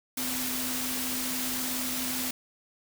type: tone in noise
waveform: sine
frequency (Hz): 254.2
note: C4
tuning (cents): -50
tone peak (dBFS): -36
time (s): 0.17-2.31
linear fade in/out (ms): 5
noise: white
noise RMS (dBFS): -32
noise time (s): 0.17-2.31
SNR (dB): -7
effects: none